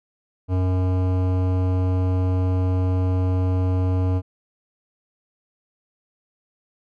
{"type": "tone with hard clipping", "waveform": "sine", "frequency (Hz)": 92.2, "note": "F#2", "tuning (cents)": -6, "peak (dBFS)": -20, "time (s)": [0.48, 4.22], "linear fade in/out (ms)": 50, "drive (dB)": 16, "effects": []}